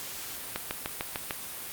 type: click train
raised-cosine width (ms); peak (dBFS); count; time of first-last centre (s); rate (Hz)
0.3; -14; 6; 0.56-1.309; 6.68
effects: white hiss -39 dBFS RMS until 1.72 s + Opus 48 kbps